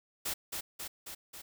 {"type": "noise with echo", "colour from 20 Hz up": "white", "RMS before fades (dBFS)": -35, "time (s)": [0.25, 0.34], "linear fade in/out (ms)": 10, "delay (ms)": 270, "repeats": 4, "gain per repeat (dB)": -3, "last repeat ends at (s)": 1.42, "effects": []}